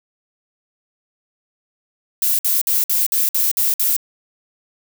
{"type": "noise bursts", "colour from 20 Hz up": "violet", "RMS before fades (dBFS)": -17, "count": 8, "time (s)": [2.22, 3.965], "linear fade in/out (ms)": 2, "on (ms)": 170, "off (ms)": 55, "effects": []}